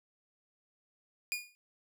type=tone with exponential decay; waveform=sawtooth; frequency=2438 Hz; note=D#7; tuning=36 cents flat; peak=-26 dBFS; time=1.32-1.55 s; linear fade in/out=0 ms; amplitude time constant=50 ms; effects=none